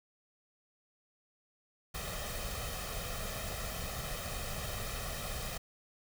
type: noise with comb filter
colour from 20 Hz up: pink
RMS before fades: -39 dBFS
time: 1.94-5.58 s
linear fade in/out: 10 ms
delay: 1.6 ms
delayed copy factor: +0.7
effects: none